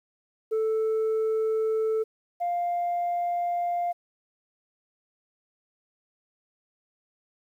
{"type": "tone pair in turn", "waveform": "sine", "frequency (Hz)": [440, 699.7], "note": ["A4", "F5"], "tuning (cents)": [0, 3], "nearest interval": "minor sixth", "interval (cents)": 803, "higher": "second", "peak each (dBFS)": [-20, -23], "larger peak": "first", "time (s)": [[0.51, 2.04], [2.4, 3.93]], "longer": "neither", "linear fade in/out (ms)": 20, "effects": ["tanh soft clip ceiling -22 dBFS", "10-bit"]}